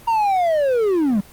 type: linear sweep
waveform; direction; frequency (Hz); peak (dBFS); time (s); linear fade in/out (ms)
triangle; down; 939 to 186.3; -13; 0.07-1.21; 10
effects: pink hiss -45 dBFS RMS until 1.32 s + Opus 32 kbps

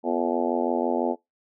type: harmonic tone with a mistuned harmonic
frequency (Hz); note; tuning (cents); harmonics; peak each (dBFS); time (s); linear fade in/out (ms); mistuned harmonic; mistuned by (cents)
86; F2; -26; 3 / 4 / 5 / 6 / 7 / 8 / 9 / 10; -28 / -29 / -30 / -31 / -31 / -32 / -33 / -33; 0.03-1.16; 50; 3; -69
effects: noise-tail reverb RT60 0.2 s tail -24 dB re dry

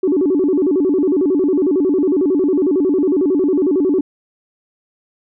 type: tone with vibrato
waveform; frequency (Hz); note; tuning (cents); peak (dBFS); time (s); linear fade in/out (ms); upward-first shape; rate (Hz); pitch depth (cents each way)
sine; 329.6; E4; 0; -11; 0.03-4.01; 5; square; 11; 230
effects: tanh soft clip ceiling -7 dBFS

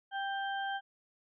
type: harmonic tone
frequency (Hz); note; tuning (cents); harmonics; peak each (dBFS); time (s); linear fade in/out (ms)
787; G5; +7; 1 / 2 / 4; -35 / -38 / -45; 0.11-0.81; 50
effects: none

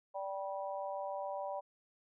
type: harmonic tone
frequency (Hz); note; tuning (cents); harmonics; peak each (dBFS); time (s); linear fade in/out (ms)
194.8; G3; -11; 3 / 4 / 5; -40 / -42 / -44; 0.14-1.61; 20
effects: none

